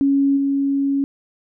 sine tone with level steps, 277.2 Hz, C#4, in tune, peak -13 / -16 dBFS, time 0.01-1.04 s, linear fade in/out 0 ms, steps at 0.36 s, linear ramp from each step 20 ms, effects none

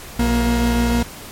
40% pulse tone pair together, 60.6 / 235.8 Hz, B1 / A#3, -32 / +20 cents, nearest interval 2 octaves, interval 2352 cents, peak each -18 / -16 dBFS, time 0.19-1.03 s, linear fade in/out 5 ms, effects pink hiss -36 dBFS RMS until 1.31 s + MP3 64 kbps

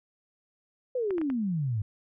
sine exponential sweep, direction down, 523.3 to 99.7 Hz, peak -26 dBFS, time 0.95-1.82 s, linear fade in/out 5 ms
clicks, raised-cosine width 0.5 ms, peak -25 dBFS, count 4, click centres 1.107 / 1.182 / 1.215 / 1.301 s
effects none

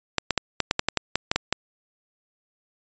clicks, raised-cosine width 0.2 ms, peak -3 dBFS, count 12, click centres 0.183 / 0.307 / 0.377 / 0.603 / 0.711 / 0.794 / 0.886 / 0.973 / 1.156 / 1.315 / 1.36 / 1.526 s, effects resampled to 16000 Hz

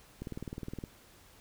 click train, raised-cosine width 3 ms, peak -26 dBFS, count 13, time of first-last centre 0.22-0.839 s, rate 19.4 Hz, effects pink hiss -59 dBFS RMS until 1.4 s

